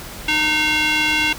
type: tone with band-pass filter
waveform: square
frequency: 306.2 Hz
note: D#4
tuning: 28 cents flat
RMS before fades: -18 dBFS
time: 0.28-1.33 s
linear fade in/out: 5 ms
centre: 2700 Hz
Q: 2.5
effects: added 50 Hz sine -41 dBFS peak until 1.38 s + pink hiss -34 dBFS RMS until 1.38 s